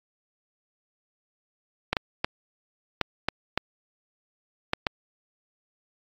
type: clicks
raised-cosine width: 0.3 ms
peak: -7 dBFS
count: 8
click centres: 1.93 / 1.968 / 2.245 / 3.013 / 3.286 / 3.576 / 4.734 / 4.868 s
effects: AAC 48 kbps